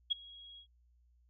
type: tone with ADSR envelope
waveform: sine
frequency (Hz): 3306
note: G#7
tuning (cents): -9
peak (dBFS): -26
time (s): 0.1-0.67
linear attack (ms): 19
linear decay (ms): 13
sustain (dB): -24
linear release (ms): 88
effects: added 60 Hz sine -65 dBFS peak until 1.29 s